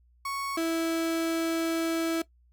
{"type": "tone pair in turn", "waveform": "35% pulse", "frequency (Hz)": [1108.7, 328.6], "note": ["C#6", "E4"], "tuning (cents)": [0, -5], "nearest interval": "octave + major sixth", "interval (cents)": 2105, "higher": "first", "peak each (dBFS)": [-29, -24], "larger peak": "second", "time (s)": [[0.25, 0.57], [0.57, 2.22]], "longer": "second", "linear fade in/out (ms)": 5, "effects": ["noise-tail reverb RT60 0.1 s tail -18 dB re dry", "added 60 Hz sine -59 dBFS peak until 2.52 s"]}